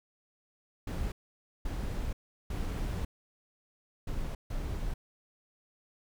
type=noise bursts at uneven times; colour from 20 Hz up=brown; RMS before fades=-34 dBFS; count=5; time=0.87-1.12 / 1.65-2.13 / 2.5-3.05 / 4.07-4.35 / 4.5-4.94 s; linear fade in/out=5 ms; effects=none